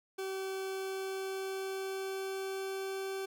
40% pulse tone with pitch glide, 383.4 to 386.5 Hz, G4 to G4, -38 to -24 cents, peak -35 dBFS, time 0.18-3.26 s, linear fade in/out 10 ms, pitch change +14 cents, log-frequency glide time 0.68-3.08 s, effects none

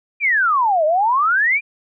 sine exponential two-way sweep, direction down then up, 2452 to 598 to 2452 Hz, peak -13 dBFS, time 0.2-1.61 s, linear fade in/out 50 ms, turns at 0.85 s, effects none

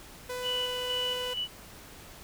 sawtooth tone, 498.9 Hz, B4, 17 cents sharp, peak -30 dBFS, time 0.29-1.34 s, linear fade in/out 10 ms
sine tone with tremolo, 2960 Hz, F#7, in tune, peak -29 dBFS, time 0.42-1.48 s, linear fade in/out 50 ms, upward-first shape square, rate 2.1 Hz, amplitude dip 45%
effects pink hiss -49 dBFS RMS until 2.23 s

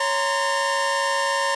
45% pulse tone cluster, 554 / 932 / 1035 / 1808 Hz, C#5 / A#5 / C6 / A6, -1 / -1 / -19 / +47 cents, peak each -26 dBFS, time 0-1.55 s, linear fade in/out 5 ms, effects resampled to 22050 Hz + 9-bit

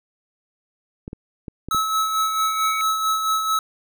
clicks, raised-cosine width 3 ms, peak -19 dBFS, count 5, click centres 1.079 / 1.131 / 1.482 / 1.686 / 1.747 s
square tone with tremolo, 1296 Hz, E6, 30 cents flat, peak -18 dBFS, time 1.71-3.59 s, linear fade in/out 2 ms, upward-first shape sine, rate 4.5 Hz, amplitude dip 45%
sine tone with exponential growth, 2247 Hz, C#7, 23 cents sharp, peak -25 dBFS, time 1.79-2.81 s, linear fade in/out 0 ms, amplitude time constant 220 ms
effects none

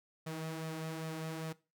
sawtooth tone with flanger, 160 Hz, D#3, 49 cents sharp, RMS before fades -41 dBFS, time 0.26-1.53 s, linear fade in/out 10 ms, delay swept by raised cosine 1.6 to 4.7 ms, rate 2.5 Hz, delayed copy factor +0.5, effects noise-tail reverb RT60 0.3 s tail -19 dB re dry

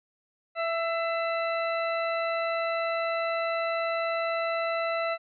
harmonic tone with a mistuned harmonic, 664 Hz, E5, 12 cents sharp, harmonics 1 / 2 / 3 / 4 / 6, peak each -28 / -32 / -36 / -37 / -43 dBFS, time 0.55-5.18 s, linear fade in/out 50 ms, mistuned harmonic 3, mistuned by +20 cents, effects none

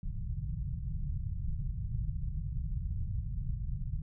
pink low-pass noise, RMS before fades -35 dBFS, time 0.03-4.02 s, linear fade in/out 5 ms, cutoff 160 Hz, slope 48 dB/octave, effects none

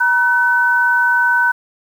sine tone pair together, 954 / 1511.8 Hz, A#5 / F#6, +40 / +37 cents, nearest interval minor sixth, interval 797 cents, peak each -17 / -12 dBFS, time 0-1.52 s, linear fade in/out 10 ms, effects 7-bit

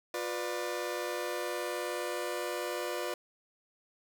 sawtooth chord, B diminished, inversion second, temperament just, 355.6 / 493.9 / 592.7 Hz, F4 / B4 / D5, +31 / 0 / +16 cents, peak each -34 dBFS, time 0.14-3.14 s, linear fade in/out 2 ms, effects none

